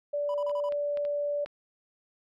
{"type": "tone", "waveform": "sine", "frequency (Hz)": 581, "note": "D5", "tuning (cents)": -19, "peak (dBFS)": -27, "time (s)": [0.13, 1.45], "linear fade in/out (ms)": 10}
{"type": "tone bursts", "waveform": "triangle", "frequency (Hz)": 987.8, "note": "B5", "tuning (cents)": 0, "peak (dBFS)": -34, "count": 5, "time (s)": [0.29, 0.69], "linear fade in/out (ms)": 2, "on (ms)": 52, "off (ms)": 35}
{"type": "clicks", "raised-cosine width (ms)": 0.3, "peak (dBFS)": [-34, -28, -28, -31, -26], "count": 5, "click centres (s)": [0.496, 0.723, 0.973, 1.051, 1.46]}
{"effects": []}